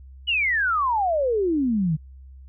sine exponential sweep, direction down, 2992 to 147.8 Hz, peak -19 dBFS, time 0.27-1.97 s, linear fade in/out 20 ms, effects added 66 Hz sine -41 dBFS peak until 2.48 s

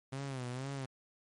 sawtooth tone with vibrato, 130.81 Hz, C3, in tune, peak -34 dBFS, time 0.12-0.86 s, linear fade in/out 10 ms, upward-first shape sine, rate 2.1 Hz, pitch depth 110 cents each way, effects MP3 48 kbps

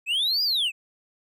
triangle linear two-way sweep, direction up then down, 2468 to 4952 to 2468 Hz, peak -20 dBFS, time 0.06-0.72 s, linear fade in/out 50 ms, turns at 0.43 s, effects none

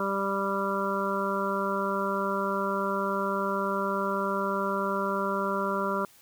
harmonic tone, 196.6 Hz, G3, 5 cents sharp, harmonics 1 / 2 / 3 / 5 / 6 / 7, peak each -33 / -33 / -33 / -33 / -33 / -33 dBFS, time 0-6.05 s, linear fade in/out 2 ms, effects white hiss -57 dBFS RMS until 6.21 s

